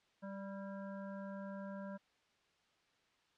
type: harmonic tone with a mistuned harmonic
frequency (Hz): 196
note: G3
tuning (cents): 0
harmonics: 1 / 3 / 5 / 7 / 8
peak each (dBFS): -45 / -49 / -55 / -59 / -58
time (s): 0.22-1.98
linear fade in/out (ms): 20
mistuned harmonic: 8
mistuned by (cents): +43
effects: white hiss -74 dBFS RMS until 3.37 s + low-pass 4000 Hz 12 dB/octave